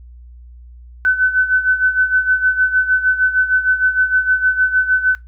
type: tone with tremolo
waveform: sine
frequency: 1512 Hz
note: F#6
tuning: 37 cents sharp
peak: -9 dBFS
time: 1.05-5.15 s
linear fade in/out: 0 ms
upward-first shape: sine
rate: 6.5 Hz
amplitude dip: 75%
effects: noise-tail reverb RT60 0.2 s tail -20 dB re dry + added 60 Hz sine -36 dBFS peak until 5.27 s